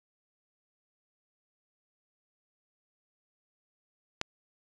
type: click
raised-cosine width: 0.2 ms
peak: -12 dBFS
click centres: 4.214 s
effects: resampled to 22050 Hz